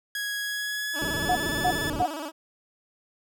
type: tone with pitch glide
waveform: sawtooth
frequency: 1661.2 to 1731.7 Hz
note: G#6 to A6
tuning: 0 to -28 cents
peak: -25 dBFS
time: 0.15-1.9 s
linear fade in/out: 2 ms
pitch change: +72 cents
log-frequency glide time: 0.39-1.5 s
type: tone with vibrato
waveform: 15% pulse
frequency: 304.5 Hz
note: D#4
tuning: 37 cents flat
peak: -26 dBFS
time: 0.93-2.32 s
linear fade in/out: 50 ms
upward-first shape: square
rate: 17 Hz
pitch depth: 100 cents each way
type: low-pass noise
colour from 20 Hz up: white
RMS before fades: -33 dBFS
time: 1.01-2.03 s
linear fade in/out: 5 ms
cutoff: 450 Hz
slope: 48 dB/octave
type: tone bursts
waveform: sine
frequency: 725 Hz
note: F#5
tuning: 35 cents flat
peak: -20 dBFS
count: 3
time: 1.29-2.062 s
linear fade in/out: 5 ms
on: 64 ms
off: 290 ms
effects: none